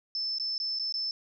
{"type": "tone with dropouts", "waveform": "sine", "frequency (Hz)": 5274, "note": "E8", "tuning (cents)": 0, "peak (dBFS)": -29, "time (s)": [0.15, 1.11], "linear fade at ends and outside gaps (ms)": 1, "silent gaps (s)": [[0.384, 0.398], [0.58, 0.6], [0.788, 0.796], [0.924, 0.94]], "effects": []}